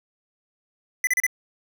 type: tone bursts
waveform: square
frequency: 2003 Hz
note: B6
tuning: 24 cents sharp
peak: -19 dBFS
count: 4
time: 1.04-1.266 s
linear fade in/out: 2 ms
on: 31 ms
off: 34 ms
effects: none